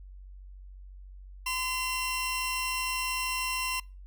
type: tone pair together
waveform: sawtooth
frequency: 1023.7 / 2733 Hz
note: C6 / F7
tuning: -38 / -38 cents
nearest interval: octave + perfect fourth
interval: 1700 cents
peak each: -29 / -28 dBFS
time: 1.46-3.8 s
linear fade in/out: 5 ms
effects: noise-tail reverb RT60 0.3 s tail -25 dB re dry + added 47 Hz sine -44 dBFS peak until 4.06 s